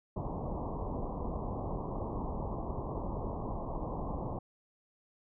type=low-pass noise; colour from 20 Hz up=pink; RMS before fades=-37 dBFS; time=0.16-4.39 s; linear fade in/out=5 ms; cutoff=1100 Hz; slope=96 dB/octave; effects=none